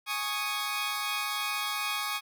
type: chord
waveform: 15% pulse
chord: Ab suspended fourth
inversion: none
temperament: equal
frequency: 830.6 / 1108.7 / 1244.5 Hz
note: Ab5 / Db6 / Eb6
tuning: 0 / 0 / 0 cents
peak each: -30 / -27 / -28 dBFS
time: 0.06-2.21 s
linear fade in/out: 50 ms
effects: none